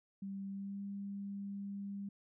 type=tone with pitch glide; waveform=sine; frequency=196 to 199.54 Hz; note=G3 to G3; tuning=0 to +31 cents; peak=-40 dBFS; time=0.22-2.09 s; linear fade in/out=5 ms; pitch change=+31 cents; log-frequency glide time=0.49-0.81 s; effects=none